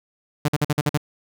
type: tone bursts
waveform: sawtooth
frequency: 148.1 Hz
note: D3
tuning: 15 cents sharp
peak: -13 dBFS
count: 7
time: 0.45-0.975 s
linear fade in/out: 5 ms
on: 33 ms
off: 49 ms
effects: none